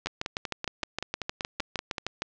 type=two click trains; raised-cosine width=0.2 ms; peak=-14 / -12 dBFS; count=11 / 15; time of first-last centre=0.07-1.982 / 0.06-2.22 s; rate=5.23 / 6.48 Hz; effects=low-pass 6000 Hz 12 dB/octave